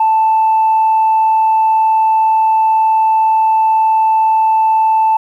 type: tone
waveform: sine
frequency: 881 Hz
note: A5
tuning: 2 cents sharp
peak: -7 dBFS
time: 0-5.17 s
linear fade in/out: 5 ms
effects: tanh soft clip ceiling -5 dBFS + 8-bit